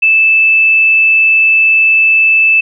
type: tone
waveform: sine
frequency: 2631 Hz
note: E7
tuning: 4 cents flat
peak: -5 dBFS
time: 0.02-2.61 s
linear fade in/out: 10 ms
effects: none